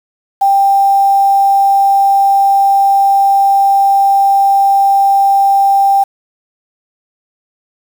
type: tone with quantisation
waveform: sine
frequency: 790 Hz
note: G5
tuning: 13 cents sharp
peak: -6 dBFS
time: 0.41-6.04 s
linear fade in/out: 10 ms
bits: 5
effects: none